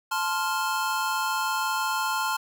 square chord, F major, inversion first, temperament just, 873.1 / 1047.7 / 1396.9 Hz, A5 / C6 / F6, -14 / +2 / 0 cents, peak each -30 dBFS, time 0.11-2.37 s, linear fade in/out 10 ms, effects none

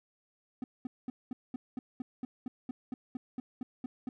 triangle tone bursts, 251.9 Hz, B3, 34 cents sharp, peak -32 dBFS, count 16, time 0.62-4.09 s, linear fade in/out 2 ms, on 20 ms, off 210 ms, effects none

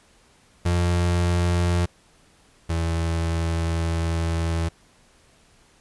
35% pulse tone pair in turn, 87.31 / 82.84 Hz, F2 / E2, 0 / +9 cents, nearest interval minor second, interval 91 cents, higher first, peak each -17 / -20 dBFS, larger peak first, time 0.65-1.86 / 2.69-4.69 s, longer second, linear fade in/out 10 ms, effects pink hiss -57 dBFS RMS until 5.8 s + resampled to 24000 Hz

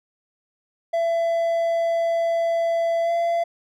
triangle tone with pitch glide, 670 to 679.4 Hz, E5 to F5, +28 to -48 cents, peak -17 dBFS, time 0.93-3.44 s, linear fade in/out 10 ms, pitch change +24 cents, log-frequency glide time 3.03-3.11 s, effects none

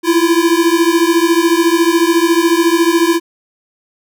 square beating tone pair, 329.6 / 343.6 Hz, E4 / F4, 0 / -28 cents, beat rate 14 Hz, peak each -13 dBFS, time 0.03-3.2 s, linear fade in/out 50 ms, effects none

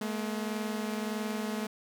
sawtooth tone pair together, 213.3 / 234.9 Hz, G#3 / A#3, +46 / +13 cents, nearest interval major second, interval 167 cents, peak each -29 / -34 dBFS, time 0.01-1.67 s, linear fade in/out 5 ms, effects none

